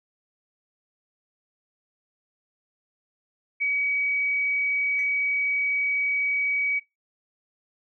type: tone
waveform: sine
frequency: 2268 Hz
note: C#7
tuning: 39 cents sharp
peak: -22 dBFS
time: 3.6-6.8 s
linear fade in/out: 20 ms
type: tone with exponential decay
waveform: triangle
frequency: 2000 Hz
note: B6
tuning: 21 cents sharp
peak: -31 dBFS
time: 4.99-5.14 s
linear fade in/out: 0 ms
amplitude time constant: 31 ms
effects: noise-tail reverb RT60 0.2 s tail -19 dB re dry